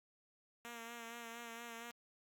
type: tone with vibrato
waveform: 5% pulse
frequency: 233.1 Hz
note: A#3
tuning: in tune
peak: -36 dBFS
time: 0.65-1.91 s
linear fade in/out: 0 ms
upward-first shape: sine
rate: 4.3 Hz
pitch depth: 32 cents each way
effects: Opus 48 kbps